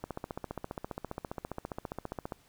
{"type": "click train", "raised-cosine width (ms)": 1, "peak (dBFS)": -22, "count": 35, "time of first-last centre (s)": [0.04, 2.322], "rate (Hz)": 14.9, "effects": ["pink hiss -64 dBFS RMS until 2.48 s"]}